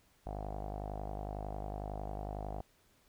sawtooth tone with low-pass filter, 51 Hz, G#1, 31 cents flat, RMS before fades -41 dBFS, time 0.26-2.61 s, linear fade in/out 0 ms, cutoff 730 Hz, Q 6.2, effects pink hiss -69 dBFS RMS until 3.08 s

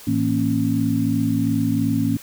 harmonic tone with a mistuned harmonic, 55 Hz, A1, in tune, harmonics 2 / 3 / 4 / 5, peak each -24 / -26 / -22 / -21 dBFS, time 0.07-2.17 s, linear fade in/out 5 ms, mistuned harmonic 4, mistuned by +93 cents, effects white hiss -42 dBFS RMS until 2.22 s

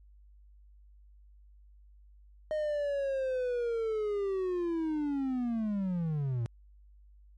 triangle linear sweep, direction down, 620 to 111.5 Hz, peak -27 dBFS, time 2.51-6.46 s, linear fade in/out 0 ms, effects added 50 Hz sine -54 dBFS peak until 7.37 s + MP3 48 kbps

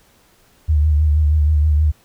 sine tone with vibrato, 75.7 Hz, D#2, 47 cents flat, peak -11 dBFS, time 0.68-1.92 s, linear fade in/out 20 ms, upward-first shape sine, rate 6.3 Hz, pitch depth 52 cents each way, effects pink hiss -54 dBFS RMS until 2.04 s

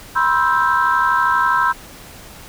sine chord, C major seventh, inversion third, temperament equal with one note detuned, 974.2 / 1046.5 / 1318.5 / 1568 Hz, B5 / C6 / E6 / G6, -24 / 0 / 0 / 0 cents, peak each -18 dBFS, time 0.15-1.73 s, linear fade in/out 20 ms, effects tanh soft clip ceiling -5 dBFS + pink hiss -39 dBFS RMS until 2.48 s

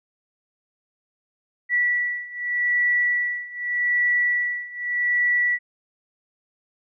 sine beating tone pair, 1951 / 1951.83 Hz, B6 / B6, -22 / -21 cents, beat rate 0.83 Hz, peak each -24 / -22 dBFS, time 1.69-5.59 s, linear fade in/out 50 ms, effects none

